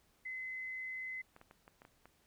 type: tone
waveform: sine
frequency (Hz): 2041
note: C7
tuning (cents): -44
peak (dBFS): -40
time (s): 0.25-1.22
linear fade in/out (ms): 10
type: clicks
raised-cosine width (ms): 0.5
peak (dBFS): -40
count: 7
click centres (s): 1.364 / 1.414 / 1.511 / 1.679 / 1.819 / 1.851 / 2.056
effects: pink hiss -72 dBFS RMS until 2.26 s